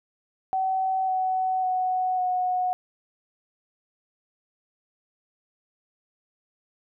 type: tone with pitch steps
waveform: sine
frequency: 759 / 749.8 / 740.8 / 731.9 Hz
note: F#5 / F#5 / F#5 / F#5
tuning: +44 / +23 / +2 / -19 cents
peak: -22 dBFS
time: 0.53-2.73 s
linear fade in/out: 0 ms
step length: 550 ms
effects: none